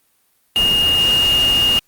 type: tone in noise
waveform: sine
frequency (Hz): 2843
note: F7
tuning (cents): +30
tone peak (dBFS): -12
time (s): 0.56-1.79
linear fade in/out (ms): 0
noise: pink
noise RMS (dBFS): -25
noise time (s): 0.56-1.79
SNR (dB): +10
effects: white hiss -61 dBFS RMS until 1.87 s + Opus 32 kbps